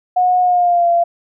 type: tone with pitch glide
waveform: sine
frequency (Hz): 727 to 687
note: F#5 to F5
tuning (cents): -31 to -29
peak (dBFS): -10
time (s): 0.16-1.04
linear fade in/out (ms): 10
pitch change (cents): -98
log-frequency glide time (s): 0.41-0.88
effects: none